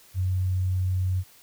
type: tone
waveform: sine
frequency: 92.5 Hz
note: F#2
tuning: in tune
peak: -22 dBFS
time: 0.14-1.24 s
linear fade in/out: 50 ms
effects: white hiss -54 dBFS RMS until 1.42 s